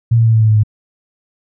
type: tone with pitch steps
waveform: sine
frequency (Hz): 116.1 / 114.44 / 112.79 / 111.18 / 109.58 / 108.01 / 106.46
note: A#2 / A#2 / A2 / A2 / A2 / A2 / G#2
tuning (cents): -7 / -31 / +43 / +18 / -7 / -32 / +43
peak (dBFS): -7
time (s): 0.11-0.635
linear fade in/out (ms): 10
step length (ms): 75
effects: none